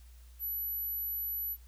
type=tone; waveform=sine; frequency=11850 Hz; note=F#9; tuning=1 cent sharp; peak=-33 dBFS; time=0.39-1.57 s; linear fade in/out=50 ms; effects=added 60 Hz sine -51 dBFS peak until 1.67 s + white hiss -65 dBFS RMS until 1.67 s